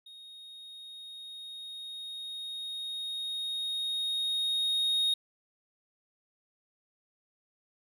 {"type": "tone with level ramp", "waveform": "triangle", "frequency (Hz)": 3729, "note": "A#7", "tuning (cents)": 0, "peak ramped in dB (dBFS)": [-46, -23], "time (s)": [0.06, 5.14], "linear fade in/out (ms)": 5, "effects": []}